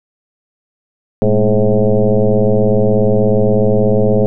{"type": "tone with frequency modulation", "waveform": "sine", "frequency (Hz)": 207.7, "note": "G#3", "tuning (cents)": 0, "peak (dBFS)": -8, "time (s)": [1.22, 4.26], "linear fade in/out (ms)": 0, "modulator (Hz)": 108, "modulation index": 3.6, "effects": []}